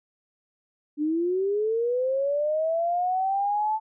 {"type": "linear sweep", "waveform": "sine", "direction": "up", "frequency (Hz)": [291, 880], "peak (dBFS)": -22, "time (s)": [0.97, 3.8], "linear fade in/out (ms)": 50, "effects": []}